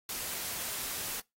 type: noise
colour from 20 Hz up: white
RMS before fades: -37 dBFS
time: 0.09-1.2 s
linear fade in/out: 2 ms
effects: noise-tail reverb RT60 0.2 s tail -23 dB re dry + AAC 48 kbps